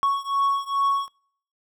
triangle beating tone pair, 1108.7 / 1111.1 Hz, C#6 / C#6, 0 / +4 cents, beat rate 2.4 Hz, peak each -21 / -22 dBFS, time 0.03-1.08 s, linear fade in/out 0 ms, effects noise-tail reverb RT60 0.6 s tail -25 dB re dry

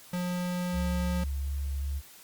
square tone, 178.6 Hz, F3, 39 cents sharp, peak -30 dBFS, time 0.13-1.24 s, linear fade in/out 5 ms
sine tone with vibrato, 69.7 Hz, C#2, 10 cents sharp, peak -29 dBFS, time 0.72-2.02 s, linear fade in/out 50 ms, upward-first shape square, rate 2.7 Hz, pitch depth 13 cents each way
effects white hiss -52 dBFS RMS until 2.23 s + Opus 48 kbps

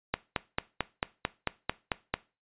click train, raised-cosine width 0.3 ms, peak -10 dBFS, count 10, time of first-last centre 0.14-2.14 s, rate 4.5 Hz, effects noise-tail reverb RT60 0.3 s tail -19 dB re dry + resampled to 8000 Hz

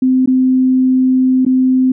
sine tone with dropouts, 258.1 Hz, C4, 23 cents flat, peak -8 dBFS, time 0.02-1.92 s, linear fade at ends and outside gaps 5 ms, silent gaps 0.26-0.274 / 1.451-1.463 s, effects none

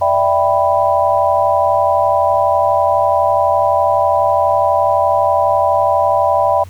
sine chord, E minor seventh, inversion third, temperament equal, 587.3 / 659.3 / 784 / 987.8 Hz, D5 / E5 / G5 / B5, 0 / 0 / 0 / 0 cents, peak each -16 dBFS, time 0.01-6.64 s, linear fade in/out 10 ms, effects added 91 Hz sine -32 dBFS peak until 6.69 s + pink hiss -45 dBFS RMS until 6.69 s

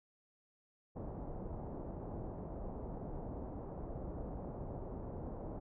pink low-pass noise, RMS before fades -44 dBFS, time 0.95-5.6 s, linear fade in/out 20 ms, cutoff 800 Hz, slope 24 dB/octave, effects none

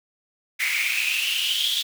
pink noise with high-pass filter sweep, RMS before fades -24 dBFS, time 0.59-1.83 s, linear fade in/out 20 ms, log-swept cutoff 2100 to 3500 Hz, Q 9.8, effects none

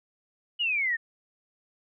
sine exponential sweep, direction down, 2968 to 1791 Hz, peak -24 dBFS, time 0.59-0.97 s, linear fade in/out 20 ms, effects none

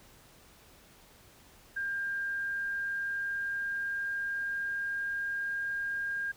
sine tone with pitch glide, 1600 to 1612.1 Hz, G6 to G6, +35 to +48 cents, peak -31 dBFS, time 1.76-6.32 s, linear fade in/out 10 ms, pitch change +13 cents, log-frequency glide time 2.31-5.58 s, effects pink hiss -58 dBFS RMS until 6.36 s

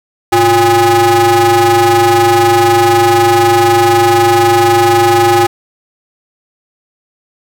45% pulse ring-modulated tone, 228 Hz, A#3, 38 cents flat, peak -3 dBFS, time 0.32-5.47 s, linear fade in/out 10 ms, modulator 582 Hz, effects 7-bit

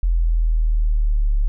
sine linear sweep, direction down, 42.6 to 35.36 Hz, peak -14 dBFS, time 0.03-1.48 s, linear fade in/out 0 ms, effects none

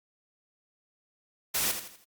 white noise with echo, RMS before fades -28 dBFS, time 1.54-1.72 s, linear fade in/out 10 ms, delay 82 ms, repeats 4, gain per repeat -8 dB, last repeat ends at 2.048 s, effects Opus 48 kbps

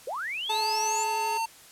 sine linear sweep, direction up, 440 to 7310 Hz, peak -30 dBFS, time 0.07-1.04 s, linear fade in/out 5 ms
sawtooth tone with vibrato, 424.7 Hz, G#4, 39 cents sharp, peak -31 dBFS, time 0.49-1.38 s, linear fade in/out 10 ms, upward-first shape sine, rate 12 Hz, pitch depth 12 cents each way
square tone with pitch glide, 883 to 905.2 Hz, A5 to A5, +6 to +49 cents, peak -27 dBFS, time 0.49-1.46 s, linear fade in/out 10 ms, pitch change +43 cents, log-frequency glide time 0.83-1.34 s
effects white hiss -51 dBFS RMS until 1.71 s + low-pass 12000 Hz 12 dB/octave

